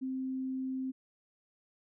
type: tone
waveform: sine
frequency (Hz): 261.6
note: C4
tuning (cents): 0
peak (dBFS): -33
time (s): 0.01-0.92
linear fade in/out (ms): 20
effects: none